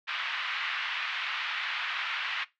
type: band-pass noise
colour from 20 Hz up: white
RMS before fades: -33 dBFS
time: 0.07-2.45 s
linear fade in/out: 20 ms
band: 1100 to 3100 Hz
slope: 24 dB/octave
effects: noise-tail reverb RT60 0.2 s tail -19 dB re dry + low-pass 5000 Hz 12 dB/octave